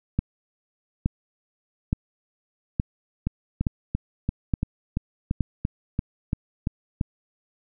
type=two click trains; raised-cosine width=5 ms; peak=-9 / -11 dBFS; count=7 / 12; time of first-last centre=0.19-5.407 / 3.27-7.011 s; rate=1.15 / 2.94 Hz; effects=none